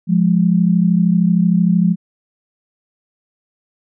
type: tone pair together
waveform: sine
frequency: 174.65 / 207.7 Hz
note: F3 / G#3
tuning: 0 / 0 cents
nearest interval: minor third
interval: 300 cents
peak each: -12 / -15 dBFS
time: 0.07-1.96 s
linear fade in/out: 50 ms
effects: none